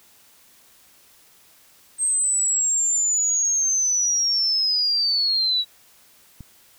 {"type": "linear sweep", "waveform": "sine", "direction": "down", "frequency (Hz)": [8390, 3872], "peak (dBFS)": -18, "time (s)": [1.98, 5.65], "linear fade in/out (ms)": 50}
{"type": "click", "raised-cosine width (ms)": 5, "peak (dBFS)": -26, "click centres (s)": 6.407}
{"effects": ["white hiss -54 dBFS RMS until 6.78 s"]}